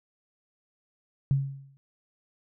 sine tone with exponential decay, 137.3 Hz, C#3, 16 cents flat, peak -18 dBFS, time 1.31-1.77 s, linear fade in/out 0 ms, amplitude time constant 100 ms, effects none

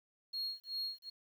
sine tone with tremolo, 4283 Hz, C8, 40 cents sharp, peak -33 dBFS, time 0.33-1.1 s, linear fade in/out 10 ms, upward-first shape sine, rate 2.6 Hz, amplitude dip 100%, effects tanh soft clip ceiling -34 dBFS + 11-bit

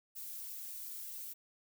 violet noise with flanger, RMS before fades -45 dBFS, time 0.15-1.34 s, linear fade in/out 20 ms, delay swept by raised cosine 1.6 to 4.2 ms, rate 2.2 Hz, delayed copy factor -0.85, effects none

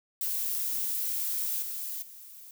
violet noise with level steps, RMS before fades -31 / -36 / -48 dBFS, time 0.21-2.51 s, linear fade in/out 2 ms, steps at 1.62 / 2.02 s, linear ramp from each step 5 ms, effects none

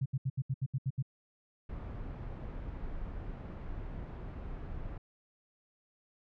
sine tone bursts, 132.9 Hz, C3, 27 cents sharp, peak -29 dBFS, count 9, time 0.01-1.026 s, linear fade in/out 10 ms, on 48 ms, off 73 ms
brown noise, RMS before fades -41 dBFS, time 1.69-4.98 s, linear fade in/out 5 ms
effects low-pass 2000 Hz 12 dB/octave

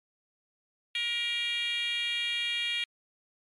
sine tone with frequency modulation, 2821 Hz, F7, 17 cents sharp, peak -26 dBFS, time 0.95-2.84 s, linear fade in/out 2 ms, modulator 462 Hz, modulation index 1.7, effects tanh soft clip ceiling -26 dBFS + MP3 96 kbps

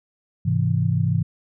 sine chord, Ab augmented, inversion none, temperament equal, 103.83 / 130.81 / 164.81 Hz, Ab2 / C3 / E3, 0 / 0 / 0 cents, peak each -22 dBFS, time 0.45-1.23 s, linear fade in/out 10 ms, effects none

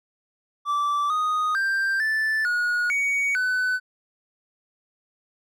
triangle tone with pitch steps, 1164 / 1243 / 1578 / 1757 / 1449 / 2245 / 1504 Hz, D6 / D#6 / G6 / A6 / F#6 / C#7 / F#6, -16 / -2 / +11 / -3 / -37 / +21 / +28 cents, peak -19 dBFS, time 0.65-3.8 s, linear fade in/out 50 ms, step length 450 ms, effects none

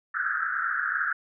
white band-pass noise, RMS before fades -28 dBFS, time 0.14-1.13 s, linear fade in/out 5 ms, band 1300 to 1700 Hz, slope 96 dB/octave, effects none

